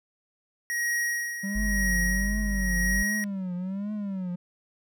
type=tone with tremolo; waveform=square; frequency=1893 Hz; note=A#6; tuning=26 cents sharp; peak=-25 dBFS; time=0.7-3.24 s; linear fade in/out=0 ms; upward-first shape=sine; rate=1 Hz; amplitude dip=65%
type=tone with vibrato; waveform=triangle; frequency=194 Hz; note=G3; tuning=18 cents flat; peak=-27 dBFS; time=1.43-4.36 s; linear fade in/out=10 ms; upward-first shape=triangle; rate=1.3 Hz; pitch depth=170 cents each way
type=tone; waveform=triangle; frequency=49.69 Hz; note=G1; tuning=24 cents sharp; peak=-24 dBFS; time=1.55-3.03 s; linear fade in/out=10 ms
effects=none